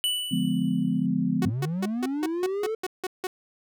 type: tone with exponential decay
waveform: square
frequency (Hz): 2969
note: F#7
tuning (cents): +5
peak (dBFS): -22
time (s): 0.04-1.06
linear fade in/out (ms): 0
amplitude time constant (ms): 220
type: chord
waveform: sine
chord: D diminished seventh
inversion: none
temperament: just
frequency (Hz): 146.83 / 176.2 / 211.4 / 253.7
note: D3 / F3 / Ab3 / Cb4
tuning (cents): 0 / +16 / +31 / +47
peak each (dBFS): -32 / -27 / -28 / -26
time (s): 0.31-1.5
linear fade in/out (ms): 10
type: tone bursts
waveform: sawtooth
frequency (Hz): 370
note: F#4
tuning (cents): 0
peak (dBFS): -23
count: 10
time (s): 1.42-3.27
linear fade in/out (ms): 2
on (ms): 32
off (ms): 170
type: linear sweep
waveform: triangle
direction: up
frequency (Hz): 94.5 to 450.6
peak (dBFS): -24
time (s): 1.45-2.75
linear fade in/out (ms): 5
effects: none